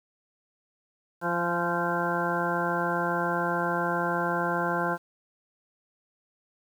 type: harmonic tone with a mistuned harmonic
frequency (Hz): 173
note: F3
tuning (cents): -16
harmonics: 1 / 2 / 3 / 4 / 5 / 6 / 8 / 9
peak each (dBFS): -33 / -33 / -33 / -33 / -33 / -33 / -33 / -33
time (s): 1.21-4.98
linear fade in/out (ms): 50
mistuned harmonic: 5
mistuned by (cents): -15
effects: 9-bit